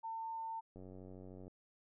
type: tone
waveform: sine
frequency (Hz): 901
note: A5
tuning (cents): +41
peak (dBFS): -40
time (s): 0.03-0.61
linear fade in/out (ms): 20
type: click train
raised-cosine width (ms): 2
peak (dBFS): -40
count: 68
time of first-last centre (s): 0.76-1.48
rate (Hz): 93.1
effects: none